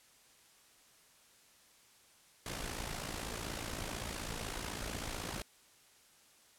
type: noise with amplitude modulation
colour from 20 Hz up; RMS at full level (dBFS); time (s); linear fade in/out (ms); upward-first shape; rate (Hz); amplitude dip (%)
pink; -38; 2.46-5.42; 2; sine; 55.9; 65
effects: white hiss -64 dBFS RMS until 6.58 s + low-pass 11000 Hz 12 dB/octave